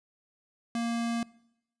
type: tone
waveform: square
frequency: 233.1 Hz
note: A#3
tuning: in tune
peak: -29 dBFS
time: 0.75-1.23 s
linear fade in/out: 2 ms
effects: noise-tail reverb RT60 0.8 s tail -22 dB re dry + resampled to 22050 Hz